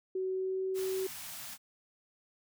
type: tone with pitch glide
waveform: sine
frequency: 375.7 to 378.8 Hz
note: F#4 to F#4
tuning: +26 to +41 cents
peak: -31 dBFS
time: 0.15-1.07 s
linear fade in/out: 5 ms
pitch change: +15 cents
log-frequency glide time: 0.3-0.62 s
type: band-stop noise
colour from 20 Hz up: white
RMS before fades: -44 dBFS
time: 0.74-1.58 s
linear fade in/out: 50 ms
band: 270 to 620 Hz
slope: 48 dB/octave
effects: none